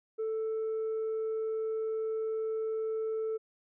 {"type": "tone with tanh clipping", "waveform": "sine", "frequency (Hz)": 441.2, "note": "A4", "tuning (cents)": 5, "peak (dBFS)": -31, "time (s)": [0.18, 3.38], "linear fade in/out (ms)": 20, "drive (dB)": 1, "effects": []}